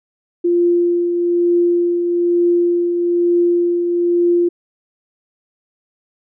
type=tone with tremolo; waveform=sine; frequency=347.6 Hz; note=F4; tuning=8 cents flat; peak=-10 dBFS; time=0.44-4.49 s; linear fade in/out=10 ms; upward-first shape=triangle; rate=1.1 Hz; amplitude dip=45%; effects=none